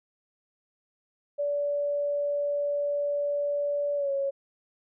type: tone with pitch glide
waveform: sine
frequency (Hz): 577 to 552.5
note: D5 to C#5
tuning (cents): -31 to -6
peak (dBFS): -25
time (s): 1.38-4.31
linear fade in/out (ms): 20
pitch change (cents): -75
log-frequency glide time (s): 3.96-4.11
effects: none